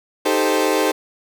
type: chord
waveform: 30% pulse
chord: A half-diminished seventh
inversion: second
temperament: equal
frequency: 311.1 / 392 / 440 / 523.3 Hz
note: Eb4 / G4 / A4 / C5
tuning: 0 / 0 / 0 / 0 cents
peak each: -19 dBFS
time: 0.25-0.92 s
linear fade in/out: 10 ms
effects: none